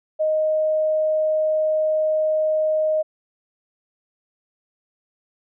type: tone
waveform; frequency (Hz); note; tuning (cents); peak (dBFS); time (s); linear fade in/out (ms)
sine; 622.3; D#5; 0; -17; 0.19-3.03; 20
effects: none